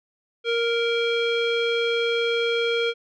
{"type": "tone with low-pass filter", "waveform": "square", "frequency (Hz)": 466.2, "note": "A#4", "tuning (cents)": 0, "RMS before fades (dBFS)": -23, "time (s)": [0.44, 2.94], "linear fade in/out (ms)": 50, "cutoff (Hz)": 3000, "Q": 4.5, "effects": []}